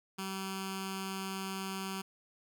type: tone with notch filter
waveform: 10% pulse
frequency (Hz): 192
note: G3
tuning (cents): -36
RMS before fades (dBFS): -39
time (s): 0.18-2.02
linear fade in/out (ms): 10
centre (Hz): 570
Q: 0.73
effects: none